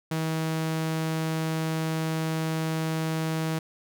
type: tone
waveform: sawtooth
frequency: 160 Hz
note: D#3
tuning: 49 cents sharp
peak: -22 dBFS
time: 0.11-3.59 s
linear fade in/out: 5 ms
effects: none